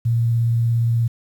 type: tone with vibrato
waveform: sine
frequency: 116.54 Hz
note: A#2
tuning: in tune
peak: -15 dBFS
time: 0.05-1.08 s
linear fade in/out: 10 ms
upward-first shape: sine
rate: 17 Hz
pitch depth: 12 cents each way
effects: 8-bit